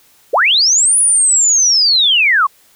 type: linear two-way sweep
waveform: sine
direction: up then down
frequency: 370 to 9956 to 1038 Hz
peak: -8 dBFS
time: 0.33-2.47 s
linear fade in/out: 10 ms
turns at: 0.98 s
effects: white hiss -50 dBFS RMS until 2.75 s